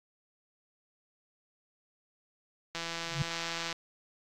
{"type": "click train", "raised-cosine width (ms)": 0.2, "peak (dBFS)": -19, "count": 164, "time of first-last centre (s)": [2.75, 3.726], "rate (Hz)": 167}
{"type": "tone with exponential growth", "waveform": "sine", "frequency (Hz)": 144.1, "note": "D3", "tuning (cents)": -33, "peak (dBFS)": -24, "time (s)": [3.05, 3.22], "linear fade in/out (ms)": 0, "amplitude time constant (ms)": 36}
{"effects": ["AAC 64 kbps"]}